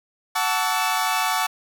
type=chord; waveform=sawtooth; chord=F# minor seventh; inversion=none; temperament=equal with one note detuned; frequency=740 / 880 / 1136 / 1318.5 Hz; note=F#5 / A5 / C#6 / E6; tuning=0 / 0 / +42 / 0 cents; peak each=-22 / -21 / -22 / -25 dBFS; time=0.35-1.47 s; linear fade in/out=10 ms; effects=none